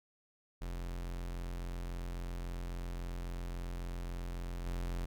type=tone with level steps; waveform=45% pulse; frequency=43.65 Hz; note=F1; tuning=in tune; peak=-38 / -35 dBFS; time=0.61-5.06 s; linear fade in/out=10 ms; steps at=4.65 s; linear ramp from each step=20 ms; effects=none